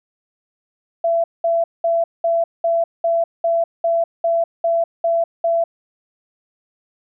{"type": "tone bursts", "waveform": "sine", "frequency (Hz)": 671, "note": "E5", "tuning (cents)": 31, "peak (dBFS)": -14, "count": 12, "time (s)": [1.04, 5.64], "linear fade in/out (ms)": 5, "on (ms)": 200, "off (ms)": 200, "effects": []}